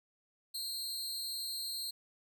sawtooth tone with amplitude modulation, 4186 Hz, C8, in tune, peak -31 dBFS, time 0.54-1.91 s, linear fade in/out 10 ms, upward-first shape sine, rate 280 Hz, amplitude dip 75%, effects none

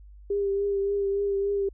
sine tone with vibrato, 399.2 Hz, G4, 32 cents sharp, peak -23 dBFS, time 0.3-1.69 s, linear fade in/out 5 ms, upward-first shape triangle, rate 3.5 Hz, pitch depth 28 cents each way, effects added 50 Hz sine -45 dBFS peak until 1.73 s

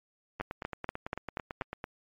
two click trains, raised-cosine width 0.5 ms, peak -21 / -17 dBFS, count 14 / 6, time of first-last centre 0.4-1.841 / 0.41-1.612 s, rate 9.02 / 4.16 Hz, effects MP3 64 kbps

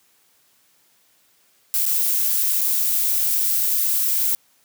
violet noise with dropouts, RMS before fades -20 dBFS, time 1.74-4.35 s, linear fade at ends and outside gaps 0 ms, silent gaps 1.855-1.863 / 2.609-2.614 s, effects white hiss -60 dBFS RMS until 4.64 s + high-pass 100 Hz 12 dB/octave

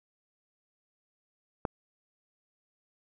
click, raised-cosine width 1 ms, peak -15 dBFS, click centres 1.652 s, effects none

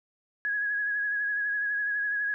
sine tone with vibrato, 1667 Hz, G#6, 6 cents sharp, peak -26 dBFS, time 0.45-2.34 s, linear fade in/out 0 ms, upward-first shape triangle, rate 12 Hz, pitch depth 39 cents each way, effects none

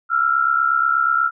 sine tone pair together, 1333 / 1401.3 Hz, E6 / F6, +19 / +5 cents, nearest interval minor second, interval 86 cents, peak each -17 / -18 dBFS, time 0.09-1.31 s, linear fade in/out 50 ms, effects none

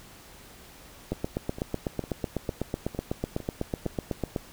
two click trains, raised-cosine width 2 ms, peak -24 / -14 dBFS, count 7 / 27, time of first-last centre 1.13-3.857 / 1.12-4.362 s, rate 2.2 / 8.02 Hz, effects pink hiss -50 dBFS RMS until 4.52 s

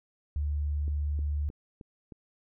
sine tone, 73.42 Hz, D2, in tune, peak -27 dBFS, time 0.36-1.49 s, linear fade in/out 0 ms
click train, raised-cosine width 3 ms, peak -32 dBFS, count 5, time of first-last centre 0.88-2.122 s, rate 3.22 Hz
effects none

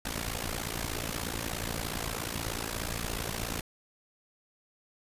pink noise with amplitude modulation, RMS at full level -31 dBFS, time 0.05-3.61 s, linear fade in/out 5 ms, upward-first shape sine, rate 56.8 Hz, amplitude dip 85%, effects resampled to 32000 Hz

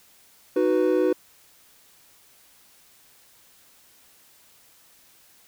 triangle chord, B major, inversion first, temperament equal, 311.1 / 370 / 493.9 Hz, D#4 / F#4 / B4, 0 / 0 / 0 cents, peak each -22 / -20 / -21 dBFS, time 0.56-1.13 s, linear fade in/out 5 ms, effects white hiss -56 dBFS RMS until 5.47 s

